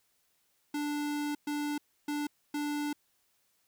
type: tone bursts at uneven times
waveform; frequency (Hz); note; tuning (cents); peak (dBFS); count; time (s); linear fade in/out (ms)
square; 293.7; D4; 0; -32; 4; 0.74-1.35 / 1.47-1.78 / 2.08-2.27 / 2.54-2.93; 5
effects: white hiss -73 dBFS RMS until 3.67 s